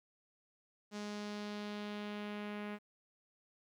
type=tone with low-pass filter sweep; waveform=sawtooth; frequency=207.7 Hz; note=G#3; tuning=in tune; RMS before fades=-43 dBFS; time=0.91-2.79 s; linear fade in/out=50 ms; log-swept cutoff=6100 to 2300 Hz; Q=1.6; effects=12-bit